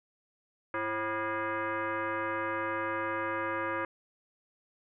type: tone with frequency modulation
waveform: sine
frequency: 336.1 Hz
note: E4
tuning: 34 cents sharp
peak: -30 dBFS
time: 0.74-3.85 s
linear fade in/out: 2 ms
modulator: 437 Hz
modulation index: 3.6
effects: none